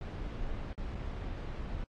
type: noise with dropouts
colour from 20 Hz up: brown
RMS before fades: -38 dBFS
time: 0.01-1.84 s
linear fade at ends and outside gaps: 1 ms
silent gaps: 0.731-0.778 / 0.949-0.953 s
effects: low-pass 4000 Hz 12 dB/octave + AAC 32 kbps